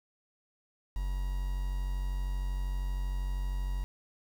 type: tone with quantisation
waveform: triangle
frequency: 46.39 Hz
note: F#1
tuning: 5 cents sharp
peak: -28 dBFS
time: 0.96-3.84 s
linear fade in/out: 0 ms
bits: 8
effects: none